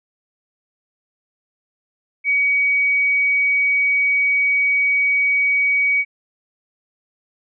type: tone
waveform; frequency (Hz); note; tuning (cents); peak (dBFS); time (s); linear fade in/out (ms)
sine; 2260; C#7; +33; -14; 2.24-6.05; 50
effects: none